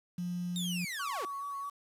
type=tone; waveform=sine; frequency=177 Hz; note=F3; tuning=23 cents sharp; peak=-33 dBFS; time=0.18-0.85 s; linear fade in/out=5 ms
type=linear sweep; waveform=sawtooth; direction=down; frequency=3738 to 326.5 Hz; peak=-33 dBFS; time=0.56-1.25 s; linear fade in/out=0 ms
type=tone with vibrato; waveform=sine; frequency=1124 Hz; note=C#6; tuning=24 cents sharp; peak=-36 dBFS; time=0.99-1.7 s; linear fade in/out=10 ms; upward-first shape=sine; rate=4.7 Hz; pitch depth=23 cents each way
effects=resampled to 32000 Hz + 9-bit